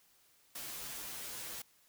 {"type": "noise with comb filter", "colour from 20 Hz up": "white", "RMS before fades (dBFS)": -44, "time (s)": [0.55, 1.62], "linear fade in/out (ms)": 5, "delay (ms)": 11, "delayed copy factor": -0.85, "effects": ["white hiss -68 dBFS RMS until 1.88 s"]}